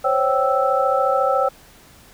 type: tone cluster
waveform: sine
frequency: 523 / 557 / 774 / 1318 Hz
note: C5 / C#5 / G5 / E6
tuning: -1 / +8 / -22 / -1 cents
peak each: -21 dBFS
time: 0.04-1.49 s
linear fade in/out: 10 ms
effects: pink hiss -48 dBFS RMS until 2.13 s